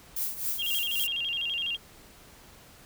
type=noise with tremolo; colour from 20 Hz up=violet; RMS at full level=-29 dBFS; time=0.16-1.07 s; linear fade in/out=5 ms; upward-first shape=triangle; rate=3.8 Hz; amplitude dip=80%
type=tone with vibrato; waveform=sine; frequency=3002 Hz; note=F#7; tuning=24 cents sharp; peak=-28 dBFS; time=0.58-1.77 s; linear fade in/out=20 ms; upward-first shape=square; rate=12 Hz; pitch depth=130 cents each way
effects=pink hiss -53 dBFS RMS until 2.85 s